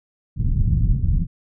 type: low-pass noise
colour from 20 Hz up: pink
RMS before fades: -18 dBFS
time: 0.36-1.27 s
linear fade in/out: 50 ms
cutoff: 160 Hz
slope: 24 dB/octave
effects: none

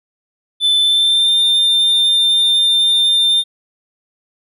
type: tone with pitch glide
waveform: triangle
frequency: 3520 to 3602 Hz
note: A7 to A7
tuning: 0 to +40 cents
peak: -9 dBFS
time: 0.6-3.44 s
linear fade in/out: 50 ms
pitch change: +40 cents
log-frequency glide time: 0.81-1.34 s
effects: none

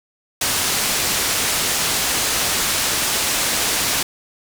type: low-pass noise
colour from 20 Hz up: white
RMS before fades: -20 dBFS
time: 0.41-4.03 s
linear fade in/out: 5 ms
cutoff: 9400 Hz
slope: 12 dB/octave
effects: none

